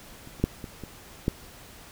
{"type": "clicks", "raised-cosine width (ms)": 3, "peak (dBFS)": [-30, -30, -8, -23, -24, -10], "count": 6, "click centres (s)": [0.274, 0.399, 0.44, 0.642, 0.837, 1.281], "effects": ["pink hiss -48 dBFS RMS until 1.91 s"]}